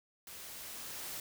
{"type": "noise with level ramp", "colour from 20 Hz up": "white", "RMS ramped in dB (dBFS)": [-49, -42], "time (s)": [0.27, 1.2], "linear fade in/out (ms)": 2, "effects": []}